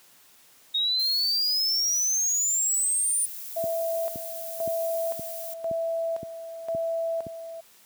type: exponential sweep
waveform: sine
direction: up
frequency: 3729 to 9470 Hz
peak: -22 dBFS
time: 0.74-3.26 s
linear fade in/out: 10 ms
type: noise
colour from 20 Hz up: violet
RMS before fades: -38 dBFS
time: 0.99-5.54 s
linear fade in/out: 5 ms
type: tone with tremolo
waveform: sine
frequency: 661 Hz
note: E5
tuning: 5 cents sharp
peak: -25 dBFS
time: 3.56-7.61 s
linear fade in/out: 10 ms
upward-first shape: square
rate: 0.96 Hz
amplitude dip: 70%
type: click train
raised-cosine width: 3 ms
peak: -24 dBFS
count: 8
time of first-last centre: 3.64-7.267 s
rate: 1.93 Hz
effects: white hiss -56 dBFS RMS until 7.85 s + high-pass 100 Hz 12 dB/octave